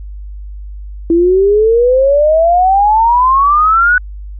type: exponential sweep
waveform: sine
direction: up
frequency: 329.6 to 1497 Hz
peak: -6 dBFS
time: 1.1-3.98 s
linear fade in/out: 2 ms
effects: added 50 Hz sine -24 dBFS peak until 4.39 s